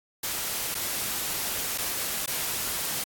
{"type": "noise with dropouts", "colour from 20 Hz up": "white", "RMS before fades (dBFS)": -30, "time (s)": [0.23, 3.04], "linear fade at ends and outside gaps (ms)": 5, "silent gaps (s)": [[0.745, 0.75], [1.778, 1.782], [2.261, 2.275]], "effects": ["AAC 64 kbps"]}